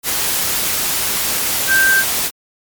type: tone in noise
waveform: sine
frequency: 1568 Hz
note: G6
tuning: in tune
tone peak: -10 dBFS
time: 1.67-2.04 s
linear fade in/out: 50 ms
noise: white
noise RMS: -18 dBFS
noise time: 0.03-2.31 s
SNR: +5 dB
effects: MP3 96 kbps